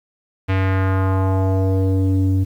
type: tone with low-pass filter sweep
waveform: square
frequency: 95.2 Hz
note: F#2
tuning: 50 cents sharp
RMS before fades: -17 dBFS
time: 0.48-2.45 s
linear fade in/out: 20 ms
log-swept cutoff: 2500 to 220 Hz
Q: 1.9
effects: 8-bit